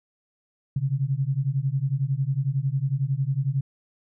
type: beating tone pair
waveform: sine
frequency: 130.7 / 141.7 Hz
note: C3 / C#3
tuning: -1 / +38 cents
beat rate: 11 Hz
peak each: -25 dBFS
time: 0.76-3.61 s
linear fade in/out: 5 ms
effects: none